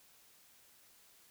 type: silence
effects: white hiss -64 dBFS RMS until 1.3 s